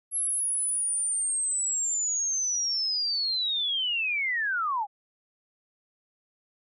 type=linear sweep; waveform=sine; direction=down; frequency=11175 to 777 Hz; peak=-25 dBFS; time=0.11-4.87 s; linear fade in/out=50 ms; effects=none